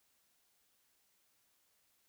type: silence
effects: white hiss -75 dBFS RMS until 2.08 s